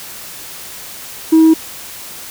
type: tone with tanh clipping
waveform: triangle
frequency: 320.5 Hz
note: E4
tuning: 49 cents flat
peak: -5 dBFS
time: 1.32-1.54 s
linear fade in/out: 10 ms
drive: 6 dB
effects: white hiss -31 dBFS RMS until 2.3 s